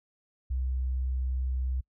sine tone, 64.1 Hz, C2, 35 cents flat, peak -27 dBFS, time 0.5-1.81 s, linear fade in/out 10 ms, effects noise-tail reverb RT60 0.1 s tail -25 dB re dry

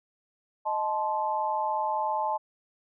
sine chord, A diminished, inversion second, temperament equal with one note detuned, 622.3 / 869.4 / 1046.5 Hz, Eb5 / A5 / C6, 0 / -21 / 0 cents, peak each -33 / -27 / -33 dBFS, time 0.65-2.38 s, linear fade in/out 20 ms, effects none

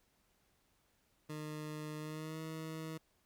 20% pulse tone with pitch glide, 152.7 to 159.28 Hz, D#3 to D#3, -32 to +41 cents, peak -37 dBFS, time 1.29-2.98 s, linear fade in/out 10 ms, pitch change +73 cents, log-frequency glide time 1.98-2.41 s, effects pink hiss -75 dBFS RMS until 3.25 s

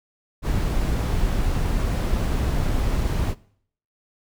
brown noise, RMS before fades -22 dBFS, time 0.42-3.35 s, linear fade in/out 50 ms, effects noise-tail reverb RT60 0.6 s tail -21 dB re dry

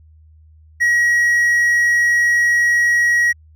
triangle tone, 1906 Hz, A#6, 38 cents sharp, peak -10 dBFS, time 0.8-3.33 s, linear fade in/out 20 ms, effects added 78 Hz sine -44 dBFS peak until 3.55 s

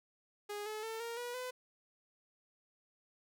sawtooth tone with pitch steps, 413.1 / 429.9 / 447.4 / 465.6 / 484.5 / 504.2 Hz, G#4 / A4 / A4 / A#4 / B4 / B4, -9 / -40 / +29 / -2 / -33 / +36 cents, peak -36 dBFS, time 0.49-1.51 s, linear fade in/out 10 ms, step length 170 ms, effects none

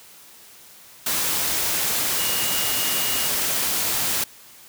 sine tone in noise, 2866 Hz, F7, 44 cents sharp, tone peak -30 dBFS, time 2.18-3.28 s, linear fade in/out 5 ms, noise white, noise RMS -23 dBFS, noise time 1.06-4.24 s, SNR -10 dB, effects white hiss -47 dBFS RMS until 4.68 s + high-pass 60 Hz 12 dB/octave

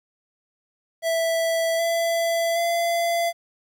square tone with pitch steps, 659.3 / 670 / 681 Hz, E5 / E5 / F5, 0 / +28 / -44 cents, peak -21 dBFS, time 1.02-3.33 s, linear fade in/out 50 ms, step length 770 ms, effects 10-bit

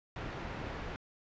pink low-pass noise, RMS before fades -41 dBFS, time 0.16-0.96 s, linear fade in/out 0 ms, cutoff 2300 Hz, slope 12 dB/octave, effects resampled to 16000 Hz

